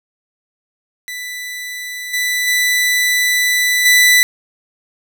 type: tone with level steps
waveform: sawtooth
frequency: 1984 Hz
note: B6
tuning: 7 cents sharp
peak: -21 / -12 / -9 / -4 dBFS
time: 1.08-4.23 s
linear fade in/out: 0 ms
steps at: 2.13 / 2.47 / 3.85 s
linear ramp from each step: 10 ms
effects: none